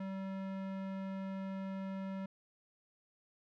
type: tone with low-pass filter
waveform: square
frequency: 192.4 Hz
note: G3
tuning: 32 cents flat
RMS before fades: -41 dBFS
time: 0-2.26 s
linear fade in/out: 5 ms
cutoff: 2100 Hz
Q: 0.6
effects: none